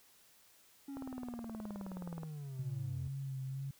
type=linear sweep; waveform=triangle; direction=down; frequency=280 to 84.7 Hz; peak=-40 dBFS; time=0.88-3.08 s; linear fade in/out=5 ms
type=click train; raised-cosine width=1 ms; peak=-32 dBFS; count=25; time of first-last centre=0.97-2.233 s; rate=19 Hz
type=tone with vibrato; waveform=sine; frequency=134.5 Hz; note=C3; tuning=48 cents sharp; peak=-38 dBFS; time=2.59-3.71 s; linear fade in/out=5 ms; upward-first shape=sine; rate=2.1 Hz; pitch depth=33 cents each way
effects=white hiss -65 dBFS RMS until 3.79 s